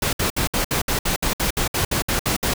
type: noise bursts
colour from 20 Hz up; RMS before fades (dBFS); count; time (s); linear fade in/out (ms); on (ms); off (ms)
pink; -21; 15; 0.02-2.538; 5; 110; 62
effects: none